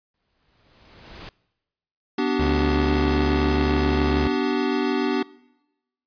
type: noise with exponential growth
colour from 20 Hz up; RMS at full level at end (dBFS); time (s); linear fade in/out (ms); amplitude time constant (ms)
pink; -37; 0.14-1.29; 2; 250
type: chord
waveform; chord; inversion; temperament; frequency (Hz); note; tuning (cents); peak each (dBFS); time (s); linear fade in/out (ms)
square; G major; first; equal with one note detuned; 246.9 / 293.7 / 383.5; B3 / D4 / G4; 0 / 0 / -38; -26 / -25 / -26; 2.18-5.23; 5
type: tone with vibrato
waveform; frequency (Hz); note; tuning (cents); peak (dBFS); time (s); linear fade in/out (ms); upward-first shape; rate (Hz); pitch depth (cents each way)
sawtooth; 71.6; D2; -43; -18; 2.39-4.28; 10; sine; 7.9; 19
effects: noise-tail reverb RT60 1.0 s tail -23 dB re dry + resampled to 11025 Hz